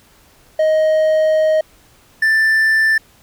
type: tone pair in turn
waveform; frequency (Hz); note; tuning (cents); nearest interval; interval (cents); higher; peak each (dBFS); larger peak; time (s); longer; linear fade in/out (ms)
triangle; 626 / 1770.6; D#5 / A6; +10 / +10; octave + tritone; 1800; second; -9; neither; 0.59-1.61 / 2.22-2.98; first; 5
effects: pink hiss -50 dBFS RMS until 3.22 s